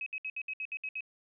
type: tone bursts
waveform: sine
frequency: 2550 Hz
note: D#7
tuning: 42 cents sharp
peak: -34 dBFS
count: 9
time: 0.01-1.007 s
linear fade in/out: 2 ms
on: 53 ms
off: 65 ms
effects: none